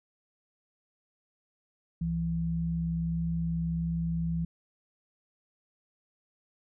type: tone pair together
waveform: sine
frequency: 67.3 / 166.2 Hz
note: C2 / E3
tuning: +49 / +15 cents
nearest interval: octave + major third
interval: 1566 cents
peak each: -36 / -28 dBFS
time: 2.01-4.45 s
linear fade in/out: 5 ms
effects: none